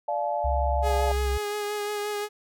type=chord; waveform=sine; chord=D minor; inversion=none; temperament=equal with one note detuned; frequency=587.3 / 698.5 / 859.9 Hz; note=D5 / F5 / A5; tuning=0 / 0 / -40 cents; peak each=-29 dBFS; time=0.08-1.12 s; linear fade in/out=5 ms
type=tone with pitch glide; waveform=sine; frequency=67.8 to 65.26 Hz; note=C#2 to C2; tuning=-38 to -4 cents; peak=-24 dBFS; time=0.44-1.38 s; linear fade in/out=10 ms; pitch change=-66 cents; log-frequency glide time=0.77-1.25 s
type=tone with vibrato; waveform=sawtooth; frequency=415.3 Hz; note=G#4; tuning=in tune; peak=-24 dBFS; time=0.82-2.29 s; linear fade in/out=50 ms; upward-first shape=sine; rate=5.7 Hz; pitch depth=19 cents each way
effects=none